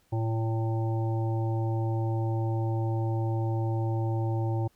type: harmonic tone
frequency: 112.5 Hz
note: A2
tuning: 39 cents sharp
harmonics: 1 / 3 / 5 / 7 / 8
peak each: -26 / -34 / -40 / -39 / -43 dBFS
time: 0.12-4.68 s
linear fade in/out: 10 ms
effects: pink hiss -67 dBFS RMS until 4.75 s